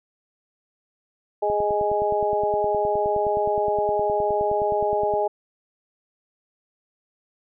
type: harmonic tone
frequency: 207.7 Hz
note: G#3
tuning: in tune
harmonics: 2 / 3 / 4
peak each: -24 / -24 / -24 dBFS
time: 1.42-5.28 s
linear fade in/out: 10 ms
type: click train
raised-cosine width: 3 ms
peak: -23 dBFS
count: 36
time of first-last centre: 1.5-5.138 s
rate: 9.62 Hz
effects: none